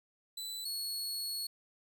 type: tone pair in turn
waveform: sawtooth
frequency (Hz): 3992 / 4359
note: B7 / C#8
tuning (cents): +18 / -30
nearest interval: major second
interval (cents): 152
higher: second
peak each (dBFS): -36 / -33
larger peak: second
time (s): 0.37-0.65 / 0.65-1.47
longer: second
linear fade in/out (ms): 5
effects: none